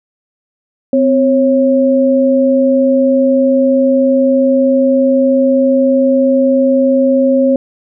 sine tone pair together, 257.8 / 545.4 Hz, C4 / C#5, -26 / -28 cents, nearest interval octave + minor second, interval 1298 cents, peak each -10 dBFS, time 0.93-7.56 s, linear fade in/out 2 ms, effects none

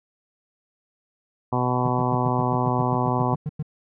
harmonic tone, 124.9 Hz, B2, 20 cents sharp, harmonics 1 / 2 / 3 / 4 / 5 / 6 / 7 / 8 / 9, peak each -25 / -27 / -30 / -33 / -32 / -29 / -29 / -28 / -33 dBFS, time 1.52-3.35 s, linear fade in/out 10 ms
triangle tone bursts, 151.4 Hz, D#3, 47 cents flat, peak -22 dBFS, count 14, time 1.85-3.627 s, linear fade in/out 5 ms, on 35 ms, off 99 ms
effects none

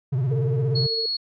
triangle tone with vibrato, 130.81 Hz, C3, in tune, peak -18 dBFS, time 0.12-0.87 s, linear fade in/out 10 ms, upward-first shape sine, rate 17 Hz, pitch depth 150 cents each way
sine tone with tremolo, 449.7 Hz, A4, 38 cents sharp, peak -26 dBFS, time 0.31-1.06 s, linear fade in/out 5 ms, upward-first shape sine, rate 15 Hz, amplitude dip 45%
sine tone, 4342 Hz, C#8, 37 cents flat, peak -23 dBFS, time 0.75-1.17 s, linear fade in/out 10 ms
effects AAC 64 kbps

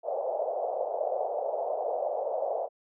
white band-pass noise, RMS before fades -31 dBFS, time 0.03-2.69 s, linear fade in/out 50 ms, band 500 to 720 Hz, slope 48 dB/octave, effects none

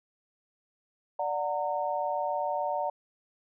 sine chord, D augmented, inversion none, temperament just, 587.3 / 734.2 / 917.7 Hz, D5 / F#5 / A#5, 0 / -14 / -27 cents, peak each -32 dBFS, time 1.19-2.9 s, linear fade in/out 5 ms, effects none

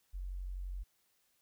sine tone, 45.93 Hz, F#1, 12 cents flat, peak -38 dBFS, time 0.13-0.84 s, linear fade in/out 20 ms, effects white hiss -75 dBFS RMS until 1.41 s

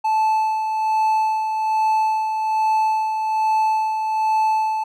triangle tone with tremolo, 873 Hz, A5, 14 cents flat, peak -13 dBFS, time 0.04-4.84 s, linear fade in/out 10 ms, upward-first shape sine, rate 1.2 Hz, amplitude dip 45%, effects none

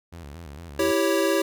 sawtooth tone with vibrato, 77.78 Hz, D#2, in tune, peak -34 dBFS, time 0.12-0.92 s, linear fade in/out 10 ms, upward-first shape square, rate 4.4 Hz, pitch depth 150 cents each way
square chord, C# diminished, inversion first, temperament equal, 329.6 / 392 / 554.4 Hz, E4 / G4 / C#5, 0 / 0 / 0 cents, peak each -25 dBFS, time 0.79-1.42 s, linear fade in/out 5 ms
effects none

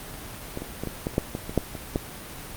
clicks, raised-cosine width 2 ms, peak -17 / -19 / -15 / -16 / -13 / -24 / -7 / -16 / -19 / -6 / -23 / -10 dBFS, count 12, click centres 0.574 / 0.62 / 0.836 / 0.873 / 1.069 / 1.137 / 1.181 / 1.351 / 1.495 / 1.577 / 1.752 / 1.959 s, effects pink hiss -39 dBFS RMS until 2.56 s + Opus 32 kbps

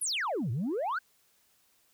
sine exponential two-way sweep, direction down then up, 11820 to 105.4 to 1600 Hz, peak -27 dBFS, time 0.01-0.99 s, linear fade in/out 10 ms, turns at 0.51 s, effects tanh soft clip ceiling -27 dBFS + white hiss -68 dBFS RMS until 1.93 s

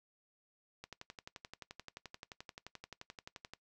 click train, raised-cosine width 0.2 ms, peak -29 dBFS, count 32, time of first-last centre 0.84-3.536 s, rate 11.5 Hz, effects noise-tail reverb RT60 0.1 s tail -19 dB re dry

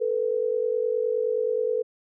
sine tone pair together, 442.5 / 492.1 Hz, A4 / B4, +10 / -6 cents, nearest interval major second, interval 184 cents, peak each -25 dBFS, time 0-1.83 s, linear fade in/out 20 ms, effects none

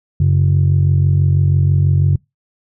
sine tone pair together, 93.87 / 140 Hz, F#2 / C#3, +25 / +18 cents, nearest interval perfect fifth, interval 693 cents, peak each -11 dBFS, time 0.2-2.16 s, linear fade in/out 5 ms, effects noise-tail reverb RT60 0.2 s tail -25 dB re dry + tanh soft clip ceiling -5 dBFS

